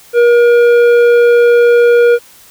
sine tone with tanh clipping, 476.5 Hz, A#4, 38 cents sharp, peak -6 dBFS, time 0.13-2.19 s, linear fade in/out 50 ms, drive 10 dB, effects white hiss -41 dBFS RMS until 2.5 s

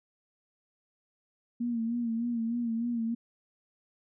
sine tone with vibrato, 233.1 Hz, A#3, in tune, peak -28 dBFS, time 1.6-3.15 s, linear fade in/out 10 ms, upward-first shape sine, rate 3.3 Hz, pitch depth 56 cents each way, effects none

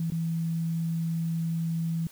sine tone with dropouts, 164.81 Hz, E3, in tune, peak -26 dBFS, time 0-2.07 s, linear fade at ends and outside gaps 2 ms, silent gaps 0.102-0.12 s, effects white hiss -53 dBFS RMS until 2.11 s

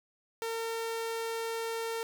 sawtooth tone, 455.3 Hz, A#4, 41 cents flat, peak -29 dBFS, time 0.42-2.03 s, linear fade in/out 0 ms, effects none

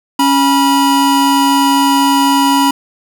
square tone pair together, 277.2 / 972.3 Hz, C#4 / B5, 0 / -27 cents, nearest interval octave + minor seventh, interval 2173 cents, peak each -12 dBFS, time 0.19-2.71 s, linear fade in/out 5 ms, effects none

